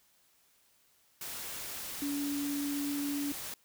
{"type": "tone in noise", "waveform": "sine", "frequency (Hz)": 285.5, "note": "D4", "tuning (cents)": -49, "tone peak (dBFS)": -32, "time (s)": [2.02, 3.32], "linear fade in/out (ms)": 2, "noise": "white", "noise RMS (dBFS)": -41, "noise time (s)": [1.21, 3.54], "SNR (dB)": 6, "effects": ["white hiss -68 dBFS RMS until 3.64 s"]}